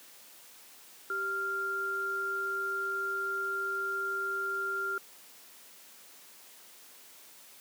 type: tone pair together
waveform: sine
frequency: 389.7 / 1392 Hz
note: G4 / F6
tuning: -10 / -6 cents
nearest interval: octave + minor seventh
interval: 2204 cents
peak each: -39 / -31 dBFS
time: 1.1-4.98 s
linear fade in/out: 2 ms
effects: white hiss -54 dBFS RMS until 7.6 s + high-pass 200 Hz 12 dB/octave